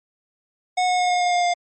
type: tone with pitch steps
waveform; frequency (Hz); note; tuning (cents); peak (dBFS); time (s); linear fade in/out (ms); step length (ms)
square; 731 / 726.4 / 721.8 / 717.2 / 712.7 / 708.1 / 703.7; F#5 / F#5 / F#5 / F5 / F5 / F5 / F5; -21 / -32 / -43 / +46 / +35 / +24 / +13; -18; 0.77-1.54; 10; 110
effects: MP3 32 kbps